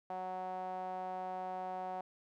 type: tone with band-pass filter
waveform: sawtooth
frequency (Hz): 185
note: F#3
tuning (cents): 0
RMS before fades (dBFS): -41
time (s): 0.1-2.01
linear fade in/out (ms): 2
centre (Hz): 760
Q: 4.8
effects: none